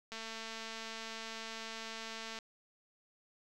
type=click train; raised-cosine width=0.2 ms; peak=-27 dBFS; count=509; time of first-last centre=0.12-2.388 s; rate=224 Hz; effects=none